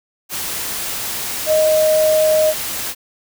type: tone in noise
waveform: sine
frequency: 622.3 Hz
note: D#5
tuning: in tune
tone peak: -11 dBFS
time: 1.46-2.54 s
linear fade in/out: 50 ms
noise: white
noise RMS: -24 dBFS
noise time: 0.29-2.95 s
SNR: +10 dB
effects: none